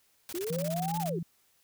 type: noise bursts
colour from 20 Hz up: white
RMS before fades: -41 dBFS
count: 14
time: 0.29-1.094 s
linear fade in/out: 0 ms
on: 37 ms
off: 22 ms
type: linear two-way sweep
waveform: sine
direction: up then down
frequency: 327.6 to 880 to 327.6 Hz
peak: -32 dBFS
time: 0.34-1.19 s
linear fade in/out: 5 ms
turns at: 0.99 s
type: tone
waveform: sine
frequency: 167.2 Hz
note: E3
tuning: 25 cents sharp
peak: -32 dBFS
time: 0.5-1.23 s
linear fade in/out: 5 ms
effects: white hiss -68 dBFS RMS until 1.63 s